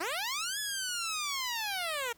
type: linear two-way sweep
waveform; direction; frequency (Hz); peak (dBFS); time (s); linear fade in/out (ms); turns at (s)
10% pulse; up then down; 300 to 1721 to 452.4; -24; 0-2.13; 10; 0.59
effects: pink hiss -63 dBFS RMS until 2.17 s